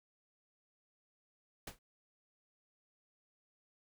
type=noise with exponential decay; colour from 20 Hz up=pink; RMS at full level=-40 dBFS; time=1.67-1.79 s; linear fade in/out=5 ms; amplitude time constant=26 ms; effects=none